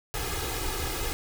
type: noise with comb filter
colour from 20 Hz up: pink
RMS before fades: -31 dBFS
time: 0.14-1.13 s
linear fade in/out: 0 ms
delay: 2.4 ms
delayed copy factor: +0.8
effects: none